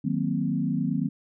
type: chord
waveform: sine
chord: C half-diminished seventh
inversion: first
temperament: equal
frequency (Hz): 155.56 / 185 / 233.1 / 261.6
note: Eb3 / Gb3 / Bb3 / C4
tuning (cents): 0 / 0 / 0 / 0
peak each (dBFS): -29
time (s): 0.04-1.09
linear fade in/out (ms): 10
effects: none